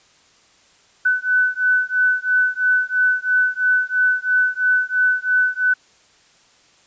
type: beating tone pair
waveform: sine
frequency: 1500 / 1503 Hz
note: F#6 / F#6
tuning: +23 / +27 cents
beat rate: 3 Hz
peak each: -18 dBFS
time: 1.05-5.74 s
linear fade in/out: 10 ms
effects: white hiss -54 dBFS RMS until 6.86 s + resampled to 16000 Hz

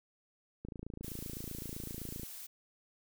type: click train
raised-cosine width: 3 ms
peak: -30 dBFS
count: 45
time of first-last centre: 0.65-2.233 s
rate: 27.8 Hz
type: noise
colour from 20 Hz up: blue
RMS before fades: -47 dBFS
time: 1.03-2.47 s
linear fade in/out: 10 ms
effects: none

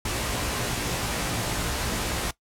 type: noise with comb filter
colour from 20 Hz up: pink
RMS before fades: -28 dBFS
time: 0.05-2.31 s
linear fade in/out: 5 ms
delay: 17 ms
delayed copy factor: +0.7
effects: noise-tail reverb RT60 0.1 s tail -18 dB re dry + low-pass 12000 Hz 12 dB/octave

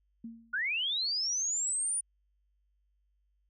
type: tone with exponential decay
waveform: sine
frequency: 229.1 Hz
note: A#3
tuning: 30 cents flat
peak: -37 dBFS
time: 0.24-0.65 s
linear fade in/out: 5 ms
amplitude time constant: 87 ms
type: linear sweep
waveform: sine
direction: up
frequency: 1396.9 to 9620 Hz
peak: -29 dBFS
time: 0.53-2.01 s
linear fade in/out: 10 ms
effects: added 50 Hz sine -70 dBFS peak until 3.49 s

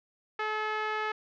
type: tone with low-pass filter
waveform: 5% pulse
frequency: 430 Hz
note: A4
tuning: 40 cents flat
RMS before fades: -32 dBFS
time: 0.39-1.12 s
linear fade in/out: 5 ms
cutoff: 1600 Hz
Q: 1.2
effects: none

